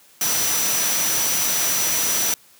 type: tone in noise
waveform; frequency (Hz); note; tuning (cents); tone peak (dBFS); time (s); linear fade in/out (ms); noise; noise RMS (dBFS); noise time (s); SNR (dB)
sine; 5900; F#8; -6; -23; 0.21-2.34; 2; white; -22; 0.21-2.34; -4
effects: white hiss -52 dBFS RMS until 2.59 s + high-pass 100 Hz 12 dB/octave